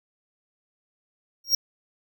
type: tone with exponential growth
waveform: square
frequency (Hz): 5588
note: F8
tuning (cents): 0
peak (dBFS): -14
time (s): 1.44-1.55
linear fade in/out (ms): 5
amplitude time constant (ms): 22
effects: none